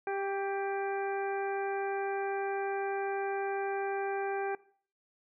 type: harmonic tone with a mistuned harmonic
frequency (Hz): 394.5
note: G4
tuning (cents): +11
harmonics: 1 / 2 / 3 / 4 / 5 / 6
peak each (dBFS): -34 / -35 / -47 / -41 / -51 / -46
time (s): 0.07-4.55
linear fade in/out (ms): 2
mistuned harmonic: 3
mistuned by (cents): -28
effects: noise-tail reverb RT60 0.5 s tail -20 dB re dry